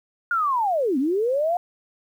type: linear two-way sweep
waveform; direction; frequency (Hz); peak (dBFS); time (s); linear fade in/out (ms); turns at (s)
sine; down then up; 1440 to 246.9 to 723; -19; 0.31-1.57; 2; 0.98
effects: 9-bit